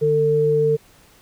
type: tone pair together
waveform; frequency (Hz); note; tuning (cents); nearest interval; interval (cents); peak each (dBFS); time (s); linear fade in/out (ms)
sine; 149.8 / 448.9; D3 / A4; +35 / +35; octave + perfect fifth; 1900; -22 / -15; 0.01-0.77; 20
effects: pink hiss -52 dBFS RMS until 1.21 s